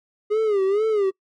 triangle tone with vibrato, 411.1 Hz, G#4, 18 cents flat, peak -15 dBFS, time 0.3-1.11 s, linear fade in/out 20 ms, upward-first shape sine, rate 2.2 Hz, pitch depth 130 cents each way, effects noise-tail reverb RT60 0.1 s tail -24 dB re dry + MP3 48 kbps

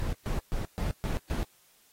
brown noise bursts, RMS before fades -30 dBFS, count 6, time 0-1.43 s, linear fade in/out 0 ms, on 130 ms, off 130 ms, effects white hiss -63 dBFS RMS until 1.92 s + AAC 48 kbps

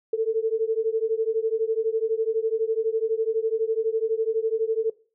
sine beating tone pair, 440 / 452 Hz, A4 / A4, 0 / +47 cents, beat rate 12 Hz, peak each -24 dBFS, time 0.13-4.9 s, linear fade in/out 5 ms, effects noise-tail reverb RT60 0.4 s tail -21 dB re dry

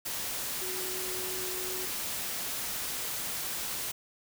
sine tone in noise, 370 Hz, F#4, in tune, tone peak -40 dBFS, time 0.61-1.86 s, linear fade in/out 10 ms, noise white, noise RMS -35 dBFS, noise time 0.05-3.92 s, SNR -8 dB, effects none

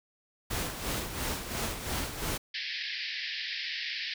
pink noise with tremolo, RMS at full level -32 dBFS, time 0.5-2.38 s, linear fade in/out 10 ms, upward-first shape sine, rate 2.9 Hz, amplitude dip 60%
pink band-pass noise, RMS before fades -36 dBFS, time 2.54-4.14 s, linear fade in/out 5 ms, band 1700 to 5200 Hz, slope 96 dB/octave
effects none

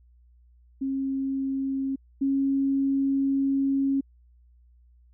sine tone pair in turn, 269.7 / 273.3 Hz, C#4 / C#4, -47 / -24 cents, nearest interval unison, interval 23 cents, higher second, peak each -25 / -21 dBFS, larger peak second, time 0.81-1.96 / 2.21-4.01 s, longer second, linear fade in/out 10 ms, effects added 60 Hz sine -54 dBFS peak until 5.13 s

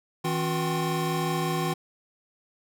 square tone cluster, 161.2 / 269.3 / 361.4 / 765 / 1059 Hz, E3 / C#4 / F#4 / G5 / C6, -38 / -50 / -41 / -42 / +21 cents, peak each -29 / -38 / -32 / -34 / -35 dBFS, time 0.24-1.74 s, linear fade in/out 10 ms, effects none

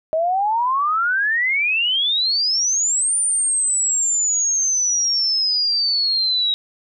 sine exponential two-way sweep, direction up then down, 622.3 to 9260 to 3815 Hz, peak -16 dBFS, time 0.13-6.54 s, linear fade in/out 0 ms, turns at 3.17 s, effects none

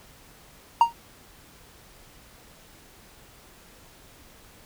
triangle tone with exponential decay, 932.3 Hz, A#5, in tune, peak -7 dBFS, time 0.81-0.93 s, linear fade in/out 2 ms, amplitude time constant 25 ms, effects tanh soft clip ceiling -3 dBFS + pink hiss -52 dBFS RMS until 4.65 s

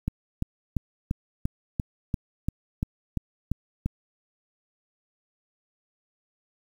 click train, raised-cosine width 5 ms, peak -13 dBFS, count 12, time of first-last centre 0.08-3.86 s, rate 2.91 Hz, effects 8-bit

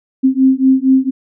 sine beating tone pair, 261.6 / 265.9 Hz, C4 / C4, 0 / +28 cents, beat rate 4.3 Hz, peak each -11 dBFS, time 0.23-1.11 s, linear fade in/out 20 ms, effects none

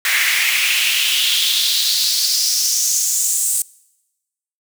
pink noise with high-pass filter sweep, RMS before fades -17 dBFS, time 0.05-3.62 s, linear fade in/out 2 ms, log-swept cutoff 1900 to 8400 Hz, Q 3.8, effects noise-tail reverb RT60 1.0 s tail -24 dB re dry

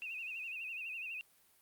sine tone with vibrato, 2618 Hz, E7, 13 cents flat, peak -40 dBFS, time 0.02-1.21 s, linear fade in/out 0 ms, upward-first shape sine, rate 12 Hz, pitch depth 100 cents each way, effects white hiss -68 dBFS RMS until 1.61 s + Opus 48 kbps

